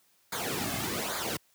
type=noise with flanger; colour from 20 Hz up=pink; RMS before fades=-33 dBFS; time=0.32-1.37 s; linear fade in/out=5 ms; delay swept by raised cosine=0.35 to 2.15 ms; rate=1.2 Hz; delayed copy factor=-0.7; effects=white hiss -67 dBFS RMS until 1.54 s + high-pass 80 Hz 12 dB/octave